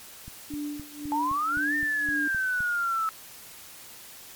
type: click train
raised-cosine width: 5 ms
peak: -29 dBFS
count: 10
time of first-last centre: 0.28-2.606 s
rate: 3.87 Hz
type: tone with tremolo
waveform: sine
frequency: 293.7 Hz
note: D4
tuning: in tune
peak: -29 dBFS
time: 0.5-2.28 s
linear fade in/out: 5 ms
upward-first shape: sine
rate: 1.9 Hz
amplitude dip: 90%
type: exponential two-way sweep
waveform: sine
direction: up then down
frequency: 860 to 1816 to 1300 Hz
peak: -24 dBFS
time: 1.12-3.09 s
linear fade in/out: 0 ms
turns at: 1.75 s
effects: white hiss -46 dBFS RMS until 4.35 s + MP3 96 kbps